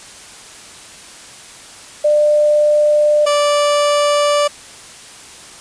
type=tone pair in turn; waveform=sine / 30% pulse; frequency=597 / 584.4 Hz; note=D5 / D5; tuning=+28 / -9 cents; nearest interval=unison; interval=37 cents; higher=first; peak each=-9 dBFS; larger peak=neither; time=2.04-3.26 / 3.26-4.48 s; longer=neither; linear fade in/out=10 ms; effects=white hiss -37 dBFS RMS until 5.6 s + resampled to 22050 Hz